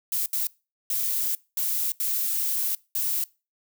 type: noise bursts at uneven times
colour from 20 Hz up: violet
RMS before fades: -26 dBFS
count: 6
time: 0.12-0.26 / 0.33-0.47 / 0.9-1.35 / 1.57-1.92 / 2-2.75 / 2.95-3.24 s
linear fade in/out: 2 ms
effects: noise-tail reverb RT60 0.3 s tail -23 dB re dry